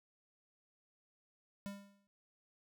square tone with exponential decay, 200 Hz, G3, 35 cents sharp, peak -40 dBFS, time 1.66-2.07 s, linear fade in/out 0 ms, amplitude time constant 89 ms, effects none

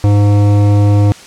sine tone with hard clipping, 102.5 Hz, G#2, 22 cents flat, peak -8 dBFS, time 0.04-1.12 s, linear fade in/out 0 ms, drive 14 dB, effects white hiss -35 dBFS RMS until 1.26 s + low-pass 7000 Hz 12 dB/octave

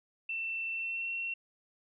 sine tone with pitch glide, 2682 to 2721 Hz, E7 to F7, +29 to -46 cents, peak -33 dBFS, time 0.29-1.34 s, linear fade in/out 5 ms, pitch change +25 cents, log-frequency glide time 0.71-1.11 s, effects none

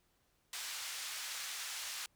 white band-pass noise, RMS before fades -43 dBFS, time 0.53-2.06 s, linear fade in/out 2 ms, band 1200 to 7300 Hz, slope 12 dB/octave, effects pink hiss -75 dBFS RMS until 2.15 s

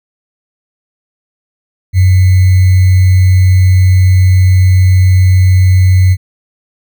sine tone with sample-and-hold, 92.7 Hz, F#2, 4 cents sharp, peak -3 dBFS, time 1.93-6.17 s, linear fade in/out 50 ms, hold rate 2100 Hz, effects none

